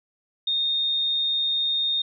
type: tone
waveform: sine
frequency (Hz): 3678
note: A#7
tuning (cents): -24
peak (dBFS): -21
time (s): 0.47-2.02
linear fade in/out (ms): 5
effects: none